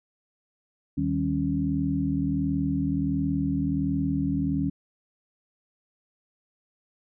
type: tone cluster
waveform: sine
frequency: 77 / 154.5 / 195.9 / 275.9 Hz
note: D#2 / D#3 / G3 / C#4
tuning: -17 / -12 / -1 / -8 cents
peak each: -33 / -29 / -30 / -26 dBFS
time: 0.97-4.7 s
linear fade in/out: 10 ms
effects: none